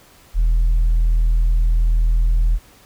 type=tone; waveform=sine; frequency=40.62 Hz; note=E1; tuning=25 cents flat; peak=-10 dBFS; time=0.34-2.59 s; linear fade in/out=50 ms; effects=tanh soft clip ceiling -11 dBFS + pink hiss -49 dBFS RMS until 2.85 s